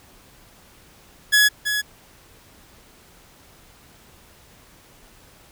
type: tone with echo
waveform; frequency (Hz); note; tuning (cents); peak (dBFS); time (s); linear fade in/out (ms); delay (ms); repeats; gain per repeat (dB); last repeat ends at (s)
sawtooth; 1688; G#6; +28; -9; 1.32-1.49; 20; 330; 1; -8; 1.82
effects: pink hiss -51 dBFS RMS until 5.51 s